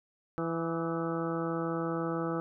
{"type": "harmonic tone with a mistuned harmonic", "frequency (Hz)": 166, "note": "E3", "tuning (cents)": 12, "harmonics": [1, 2, 3, 4, 5, 6, 7, 8, 9], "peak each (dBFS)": [-36, -34, -36, -43, -43, -50, -43, -40, -48], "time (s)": [0.38, 2.4], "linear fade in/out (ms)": 0, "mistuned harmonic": 8, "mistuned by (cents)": -43, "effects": []}